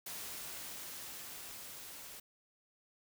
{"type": "noise with level ramp", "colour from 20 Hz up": "white", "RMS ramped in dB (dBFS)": [-44, -50], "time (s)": [0.06, 2.2], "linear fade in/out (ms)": 5, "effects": []}